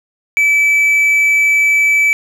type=tone; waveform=triangle; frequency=2306 Hz; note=D7; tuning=32 cents flat; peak=-7 dBFS; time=0.37-2.13 s; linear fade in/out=0 ms; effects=none